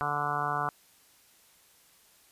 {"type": "harmonic tone", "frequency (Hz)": 146.2, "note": "D3", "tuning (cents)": -7, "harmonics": [1, 2, 3, 4, 5, 6, 7, 8, 9, 10], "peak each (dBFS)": [-39, -46, -42, -45, -34, -38, -35, -34, -36, -37], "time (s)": [0.01, 0.69], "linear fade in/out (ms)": 0, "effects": ["white hiss -61 dBFS RMS until 2.31 s", "resampled to 32000 Hz"]}